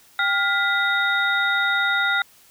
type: tone cluster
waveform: sine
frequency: 791 / 1412 / 1987 / 3720 Hz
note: G5 / F6 / B6 / A#7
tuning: +15 / +19 / +10 / -4 cents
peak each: -28 / -20 / -25 / -26 dBFS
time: 0.19-2.22 s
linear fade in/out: 2 ms
effects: white hiss -53 dBFS RMS until 2.5 s